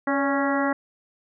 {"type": "harmonic tone with a mistuned harmonic", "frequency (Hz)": 276.6, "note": "C#4", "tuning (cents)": -4, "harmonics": [1, 2, 3, 4, 5, 6, 7], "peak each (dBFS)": [-24, -27, -29, -30, -31, -32, -32], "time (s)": [0.07, 0.73], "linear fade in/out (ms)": 5, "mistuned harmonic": 2, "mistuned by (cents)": 47, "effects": []}